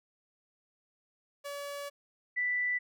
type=tone pair in turn; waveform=sawtooth / sine; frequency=570 / 1978 Hz; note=C#5 / B6; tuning=+48 / +2 cents; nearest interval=octave + minor seventh; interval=2154 cents; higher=second; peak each=-34 / -28 dBFS; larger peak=second; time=1.44-1.9 / 2.36-2.79 s; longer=first; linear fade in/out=20 ms; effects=none